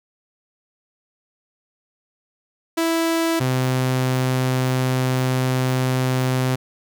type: tone pair in turn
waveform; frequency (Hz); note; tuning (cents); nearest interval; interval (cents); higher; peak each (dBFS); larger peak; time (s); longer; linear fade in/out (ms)
sawtooth; 329.6 / 128.85; E4 / C3; 0 / -26; octave + major third; 1626; first; -14; neither; 2.77-3.4 / 3.4-6.56; second; 10
effects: none